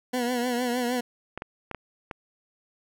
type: tone with vibrato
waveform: 20% pulse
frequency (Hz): 245.2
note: B3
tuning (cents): -12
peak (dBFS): -20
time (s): 0.13-1.01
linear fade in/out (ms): 10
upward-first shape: triangle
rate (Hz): 6.5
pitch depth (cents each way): 70
type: clicks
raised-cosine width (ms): 0.5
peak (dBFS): -19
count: 5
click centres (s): 1.376 / 1.421 / 1.713 / 1.747 / 2.112
effects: none